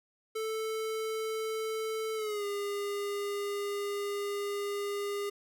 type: tone with pitch glide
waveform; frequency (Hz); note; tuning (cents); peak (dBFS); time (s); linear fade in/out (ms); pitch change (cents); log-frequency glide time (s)
square; 440 to 405.8; A4 to G#4; 0 to -40; -33; 0.35-5.3; 10; -140; 2.15-2.45
effects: none